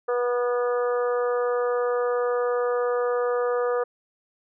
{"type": "harmonic tone", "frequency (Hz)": 243.9, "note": "B3", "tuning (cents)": -21, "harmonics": [2, 3, 4, 5, 6, 7], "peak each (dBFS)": [-22, -34, -37, -31, -39, -41], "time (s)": [0.08, 3.84], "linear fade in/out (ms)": 10, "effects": []}